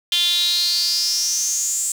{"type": "tone with high-pass filter sweep", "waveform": "sawtooth", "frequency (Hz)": 349.2, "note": "F4", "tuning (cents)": 0, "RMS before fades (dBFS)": -20, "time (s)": [0.12, 1.92], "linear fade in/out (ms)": 2, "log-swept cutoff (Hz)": [3300, 7800], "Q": 8.8, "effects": []}